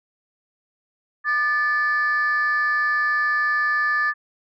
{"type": "tone pair together", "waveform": "sine", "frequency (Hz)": [1200, 1743.1], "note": ["D6", "A6"], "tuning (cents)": [37, -17], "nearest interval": "tritone", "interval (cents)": 646, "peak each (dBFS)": [-22, -18], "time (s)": [1.24, 4.14], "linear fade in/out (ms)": 50, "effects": ["tanh soft clip ceiling -14 dBFS"]}